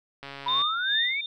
click train, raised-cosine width 0.3 ms, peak -23 dBFS, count 55, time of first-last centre 0.23-0.618 s, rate 139 Hz
sine exponential sweep, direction up, 963 to 2349 Hz, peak -26 dBFS, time 0.46-1.21 s, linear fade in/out 5 ms
sine tone with tremolo, 3629 Hz, A#7, 47 cents flat, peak -22 dBFS, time 0.48-1.26 s, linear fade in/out 2 ms, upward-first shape sine, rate 2.5 Hz, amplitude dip 80%
effects none

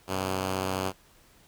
5% pulse tone pair together, 94.5 / 127.24 Hz, F#2 / C3, +37 / -48 cents, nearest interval perfect fourth, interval 515 cents, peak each -17 / -29 dBFS, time 0.07-0.93 s, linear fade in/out 50 ms, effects pink hiss -59 dBFS RMS until 1.47 s

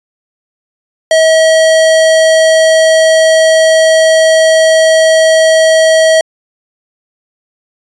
square tone, 641 Hz, E5, 49 cents flat, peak -5 dBFS, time 1.11-6.21 s, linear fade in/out 2 ms, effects resampled to 22050 Hz

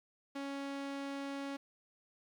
sawtooth tone, 277.7 Hz, C#4, 3 cents sharp, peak -35 dBFS, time 0.35-1.57 s, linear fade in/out 10 ms, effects low-pass 5000 Hz 12 dB/octave + 11-bit

